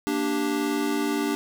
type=chord; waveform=square; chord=G minor; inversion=first; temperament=equal; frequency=233.1 / 293.7 / 392 Hz; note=Bb3 / D4 / G4; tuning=0 / 0 / 0 cents; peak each=-32 / -26 / -30 dBFS; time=0.07-1.35 s; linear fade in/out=0 ms; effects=none